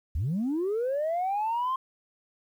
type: linear sweep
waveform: sine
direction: up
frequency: 61.74 to 1067 Hz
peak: -24 dBFS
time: 0.15-1.76 s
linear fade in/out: 5 ms
effects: tanh soft clip ceiling -23 dBFS + 10-bit